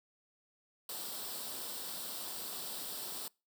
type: noise with comb filter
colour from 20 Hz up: white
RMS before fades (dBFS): -42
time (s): 0.89-3.28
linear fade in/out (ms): 2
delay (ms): 0.23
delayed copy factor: +0.6
effects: noise-tail reverb RT60 0.3 s tail -26 dB re dry + high-pass 200 Hz 12 dB/octave